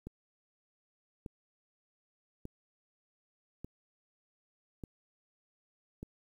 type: click train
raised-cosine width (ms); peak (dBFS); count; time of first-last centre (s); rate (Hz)
3; -29; 6; 0.07-6.029; 0.839
effects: 10-bit